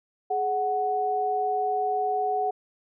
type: tone pair together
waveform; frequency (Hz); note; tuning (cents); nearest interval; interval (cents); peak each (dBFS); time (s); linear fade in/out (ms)
sine; 420.4 / 742; G#4 / F#5; +21 / +5; minor seventh; 984; -29 / -24; 0.3-2.51; 10
effects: none